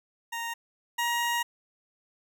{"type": "tone pair in turn", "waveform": "20% pulse", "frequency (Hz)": [930, 946.8], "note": ["A#5", "A#5"], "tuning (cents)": [-4, 27], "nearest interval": "unison", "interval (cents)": 31, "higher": "second", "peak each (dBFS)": [-27, -21], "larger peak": "second", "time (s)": [[0.32, 0.54], [0.98, 1.43]], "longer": "second", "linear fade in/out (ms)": 10, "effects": []}